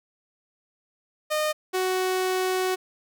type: tone pair in turn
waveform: sawtooth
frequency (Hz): 612 / 371.8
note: D#5 / F#4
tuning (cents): -29 / +8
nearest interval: major sixth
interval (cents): 863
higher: first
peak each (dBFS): -19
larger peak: neither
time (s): 1.3-1.53 / 1.73-2.76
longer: second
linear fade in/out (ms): 20
effects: none